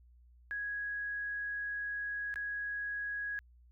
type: tone with dropouts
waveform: sine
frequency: 1661.2 Hz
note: G#6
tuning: in tune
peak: -35 dBFS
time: 0.51-3.39 s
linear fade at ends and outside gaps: 0 ms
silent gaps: 2.341-2.358 s
effects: added 60 Hz sine -58 dBFS peak until 3.71 s